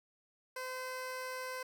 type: tone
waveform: 15% pulse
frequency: 513 Hz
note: C5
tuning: 34 cents flat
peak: -33 dBFS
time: 0.56-1.63 s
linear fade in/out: 5 ms
effects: none